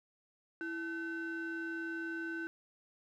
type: ring-modulated tone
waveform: triangle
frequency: 597 Hz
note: D5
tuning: 28 cents sharp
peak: -32 dBFS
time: 0.61-2.47 s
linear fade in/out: 0 ms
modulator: 927 Hz
effects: none